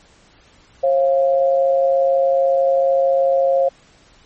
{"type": "tone pair together", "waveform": "sine", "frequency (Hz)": [540, 693.7], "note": ["C#5", "F5"], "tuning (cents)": [-45, -12], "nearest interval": "major third", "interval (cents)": 433, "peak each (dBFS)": [-13, -20], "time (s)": [0.83, 3.69], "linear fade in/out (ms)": 10, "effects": ["pink hiss -51 dBFS RMS until 4.25 s", "MP3 32 kbps"]}